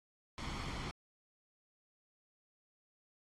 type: noise with comb filter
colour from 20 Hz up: pink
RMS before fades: -42 dBFS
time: 0.38-0.91 s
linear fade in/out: 0 ms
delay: 0.92 ms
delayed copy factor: +0.5
effects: low-pass 5000 Hz 12 dB/octave + AAC 32 kbps